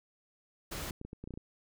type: noise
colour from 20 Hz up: pink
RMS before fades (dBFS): -40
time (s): 0.71-0.91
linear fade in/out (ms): 10
type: clicks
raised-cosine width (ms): 3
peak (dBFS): -30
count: 9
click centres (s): 0.908 / 1.014 / 1.05 / 1.131 / 1.24 / 1.275 / 1.307 / 1.339 / 1.375
effects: none